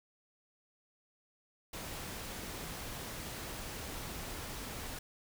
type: noise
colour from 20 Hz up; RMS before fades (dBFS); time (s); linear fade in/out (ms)
pink; -43; 1.73-4.99; 5
effects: none